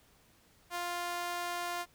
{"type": "tone with high-pass filter", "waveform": "sawtooth", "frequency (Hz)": 349.9, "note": "F4", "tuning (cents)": 3, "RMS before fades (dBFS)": -37, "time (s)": [0.7, 1.86], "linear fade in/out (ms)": 50, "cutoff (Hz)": 790, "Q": 1.3, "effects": ["pink hiss -65 dBFS RMS until 1.94 s"]}